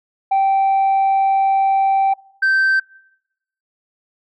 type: tone pair in turn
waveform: sine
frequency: 779 / 1555.1 Hz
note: G5 / G6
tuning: -11 / -14 cents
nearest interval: octave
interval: 1197 cents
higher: second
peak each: -10 dBFS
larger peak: neither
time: 0.31-2.14 / 2.42-2.8 s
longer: first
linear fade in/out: 10 ms
effects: noise-tail reverb RT60 0.9 s tail -25 dB re dry + tanh soft clip ceiling -11 dBFS